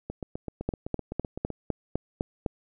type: two click trains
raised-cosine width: 2 ms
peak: -13 / -20 dBFS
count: 8 / 12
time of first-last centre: 0.69-2.462 / 0.1-1.503 s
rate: 3.95 / 7.84 Hz
effects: none